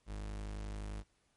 40% pulse tone, 51.5 Hz, G#1, 14 cents flat, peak -39 dBFS, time 0.06-1.04 s, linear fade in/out 50 ms, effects pink hiss -75 dBFS RMS until 1.36 s + MP3 48 kbps

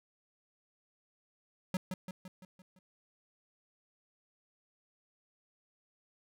square tone with echo, 185 Hz, F#3, in tune, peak -31 dBFS, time 1.74-1.77 s, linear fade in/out 2 ms, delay 170 ms, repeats 6, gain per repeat -5 dB, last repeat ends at 2.79 s, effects none

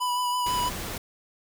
square tone with vibrato, 987.8 Hz, B5, in tune, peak -25 dBFS, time 0-0.7 s, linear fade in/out 20 ms, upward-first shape sine, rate 6.1 Hz, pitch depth 18 cents each way
pink noise, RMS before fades -34 dBFS, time 0.46-0.98 s, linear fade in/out 5 ms
effects none

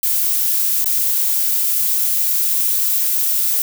violet noise with dropouts, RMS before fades -17 dBFS, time 0.03-3.62 s, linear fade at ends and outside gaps 1 ms, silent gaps 0.844-0.858 s, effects none

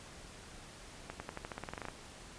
accelerating click train, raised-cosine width 0.5 ms, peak -25 dBFS, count 14, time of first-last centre 1.1-1.885 s, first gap 100 ms, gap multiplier 0.91, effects pink hiss -52 dBFS RMS until 2.38 s + resampled to 22050 Hz

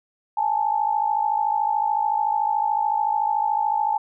sine tone pair together, 830.6 / 884.3 Hz, G#5 / A5, 0 / +8 cents, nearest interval minor second, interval 108 cents, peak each -22 dBFS, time 0.37-3.98 s, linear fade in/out 5 ms, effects none

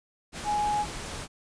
sine tone in noise, 835 Hz, G#5, 9 cents sharp, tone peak -24 dBFS, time 0.44-0.86 s, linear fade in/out 50 ms, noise pink, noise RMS -37 dBFS, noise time 0.32-1.28 s, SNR +10 dB, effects resampled to 22050 Hz

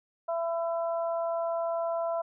harmonic tone, 334.7 Hz, E4, 26 cents sharp, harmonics 2 / 3 / 4, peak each -28 / -37 / -41 dBFS, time 0.28-2.22 s, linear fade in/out 10 ms, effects none

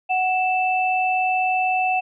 sine tone pair together, 744 / 2646 Hz, F#5 / E7, +9 / +6 cents, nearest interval octave + minor seventh, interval 2197 cents, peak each -19 / -23 dBFS, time 0.09-2.01 s, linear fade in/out 20 ms, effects none

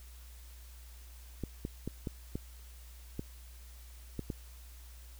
clicks, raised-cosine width 3 ms, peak -23 dBFS, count 8, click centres 1.437 / 1.651 / 1.876 / 2.072 / 2.355 / 3.194 / 4.193 / 4.302 s, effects added 60 Hz sine -49 dBFS peak until 5.19 s + white hiss -59 dBFS RMS until 5.19 s

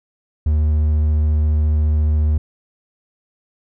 triangle tone, 76.2 Hz, D#2, 36 cents flat, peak -11 dBFS, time 0.46-2.38 s, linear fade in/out 5 ms, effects none

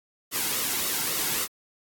white noise with flanger, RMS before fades -27 dBFS, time 0.31-1.48 s, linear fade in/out 50 ms, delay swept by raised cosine 1.2 to 1.71 ms, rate 3.6 Hz, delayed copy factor -0.5, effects AAC 64 kbps

